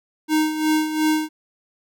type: tone with tremolo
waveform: square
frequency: 310.2 Hz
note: D#4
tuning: 5 cents flat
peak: -16 dBFS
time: 0.28-1.29 s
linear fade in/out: 50 ms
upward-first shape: sine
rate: 2.8 Hz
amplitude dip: 65%
effects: none